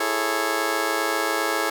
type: chord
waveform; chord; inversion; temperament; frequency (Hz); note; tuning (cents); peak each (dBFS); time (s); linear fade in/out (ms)
15% pulse; A major seventh; second; just; 330 / 412.5 / 440 / 550; E4 / G#4 / A4 / C#5; +2 / -12 / 0 / -14; -22; 0-1.7; 5
effects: none

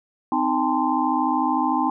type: tone cluster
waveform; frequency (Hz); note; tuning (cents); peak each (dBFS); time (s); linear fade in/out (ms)
sine; 256.4 / 310 / 803 / 883 / 1038; C4 / D#4 / G5 / A5 / C6; -35 / -6 / +41 / +6 / -14; -25; 0.32-1.9; 2
effects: none

